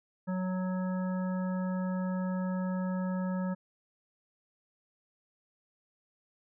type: harmonic tone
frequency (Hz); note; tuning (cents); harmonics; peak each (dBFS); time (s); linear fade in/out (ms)
184.9; F#3; -1; 1 / 3 / 5 / 7 / 9; -30 / -40 / -44 / -47 / -49; 0.27-3.55; 20
effects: none